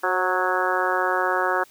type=harmonic tone with a mistuned harmonic; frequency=184.1 Hz; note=F#3; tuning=8 cents flat; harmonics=2 / 3 / 4 / 5 / 6 / 7 / 8 / 9; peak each=-28 / -28 / -28 / -28 / -28 / -28 / -28 / -28 dBFS; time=0.03-1.64 s; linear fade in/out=10 ms; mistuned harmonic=3; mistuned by=-29 cents; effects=white hiss -53 dBFS RMS until 1.7 s + high-pass 80 Hz 12 dB/octave